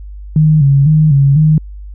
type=tone with vibrato; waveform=sine; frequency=146.7 Hz; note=D3; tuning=2 cents flat; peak=-5 dBFS; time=0.36-1.58 s; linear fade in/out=2 ms; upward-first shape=square; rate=2 Hz; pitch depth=95 cents each way; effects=added 50 Hz sine -26 dBFS peak until 1.94 s